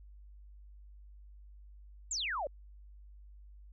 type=exponential sweep; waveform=sine; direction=down; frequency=7800 to 519 Hz; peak=-33 dBFS; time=2.11-2.47 s; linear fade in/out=2 ms; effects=added 50 Hz sine -51 dBFS peak until 3.72 s